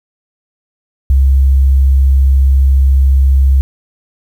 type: tone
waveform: sine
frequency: 67.2 Hz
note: C2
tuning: 47 cents sharp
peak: -5 dBFS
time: 1.1-3.61 s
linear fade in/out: 0 ms
effects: 7-bit